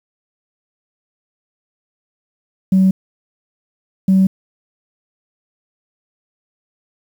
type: tone pair in turn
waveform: sine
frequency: 189.4 / 190.4 Hz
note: F#3 / F#3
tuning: +41 / +50 cents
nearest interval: unison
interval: 9 cents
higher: second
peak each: -7 dBFS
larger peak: neither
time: 2.72-2.91 / 4.08-4.27 s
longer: neither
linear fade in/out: 5 ms
effects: tanh soft clip ceiling -5 dBFS + 7-bit